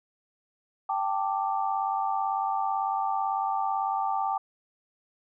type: chord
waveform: sine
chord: G suspended second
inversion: none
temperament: just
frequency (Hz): 784 / 882 / 1176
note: G5 / A5 / D6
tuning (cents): 0 / +4 / +2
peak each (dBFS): -28 / -30 / -32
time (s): 0.89-4.38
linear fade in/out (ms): 5
effects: none